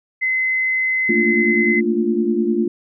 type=tone; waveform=sine; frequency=2047 Hz; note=C7; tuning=38 cents flat; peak=-16 dBFS; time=0.21-1.81 s; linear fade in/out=20 ms
type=chord; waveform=sine; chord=Bb major seventh; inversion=third; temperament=equal with one note detuned; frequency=220 / 229.9 / 293.7 / 349.2 Hz; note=A3 / Bb3 / D4 / F4; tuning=0 / -24 / 0 / 0 cents; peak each=-21 / -21 / -25 / -19 dBFS; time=1.09-2.68 s; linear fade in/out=5 ms
effects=none